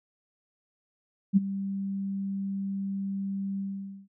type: tone with ADSR envelope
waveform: sine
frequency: 196 Hz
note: G3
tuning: in tune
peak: -14 dBFS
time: 1.33-4.08 s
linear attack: 37 ms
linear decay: 22 ms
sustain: -15 dB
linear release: 490 ms
effects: none